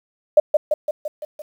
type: tone with echo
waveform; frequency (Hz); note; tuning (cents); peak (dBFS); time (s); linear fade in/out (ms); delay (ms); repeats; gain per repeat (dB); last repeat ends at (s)
sine; 604; D5; +48; -6; 0.37-0.4; 5; 170; 6; -4; 1.42
effects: 8-bit